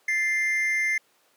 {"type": "tone pair together", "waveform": "triangle", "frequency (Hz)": [1760, 2093], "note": ["A6", "C7"], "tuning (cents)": [0, 0], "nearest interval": "minor third", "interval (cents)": 300, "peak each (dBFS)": [-28, -21], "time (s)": [0.08, 0.98], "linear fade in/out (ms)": 5, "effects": ["pink hiss -63 dBFS RMS until 1.36 s", "high-pass 400 Hz 12 dB/octave"]}